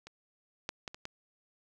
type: clicks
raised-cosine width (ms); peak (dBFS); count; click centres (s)
0.2; -30 / -17 / -21 / -27 / -22; 5; 0.07 / 0.691 / 0.878 / 0.945 / 1.054
effects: none